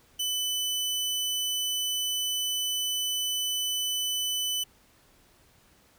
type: tone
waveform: sawtooth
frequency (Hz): 3000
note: F#7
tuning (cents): +23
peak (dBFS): -24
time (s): 0.19-4.64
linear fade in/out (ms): 10
effects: pink hiss -61 dBFS RMS until 5.98 s